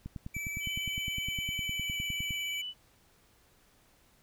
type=click train; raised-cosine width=5 ms; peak=-27 dBFS; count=23; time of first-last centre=0.06-2.307 s; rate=9.79 Hz
type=tone with vibrato; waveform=square; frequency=2307 Hz; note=D7; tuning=31 cents flat; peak=-36 dBFS; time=0.34-2.62 s; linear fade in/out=10 ms; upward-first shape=triangle; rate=17 Hz; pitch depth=18 cents each way
type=tone with pitch glide; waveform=sine; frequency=3017 to 2981 Hz; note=F#7 to F#7; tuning=+33 to +12 cents; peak=-36 dBFS; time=0.6-2.74 s; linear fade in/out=50 ms; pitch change=-21 cents; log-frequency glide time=1.54-1.93 s
effects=pink hiss -65 dBFS RMS until 4.22 s